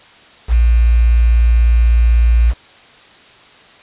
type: tone with quantisation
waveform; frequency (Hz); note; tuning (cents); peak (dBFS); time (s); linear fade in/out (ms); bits
sine; 58.1; A#1; -5; -7; 0.48-2.54; 50; 5
effects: white hiss -43 dBFS RMS until 3.82 s + resampled to 8000 Hz